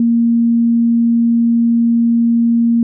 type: tone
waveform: sine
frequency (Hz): 233.1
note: A#3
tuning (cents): 0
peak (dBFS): -9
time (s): 0-2.83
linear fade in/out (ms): 2
effects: none